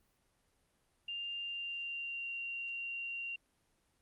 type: tone with pitch glide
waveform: sine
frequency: 2797 to 2763 Hz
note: F7 to F7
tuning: +2 to -19 cents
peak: -38 dBFS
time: 1.08-3.36 s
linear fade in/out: 5 ms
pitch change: -21 cents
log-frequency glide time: 1.37-2.31 s
effects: pink hiss -75 dBFS RMS until 4.01 s + Opus 32 kbps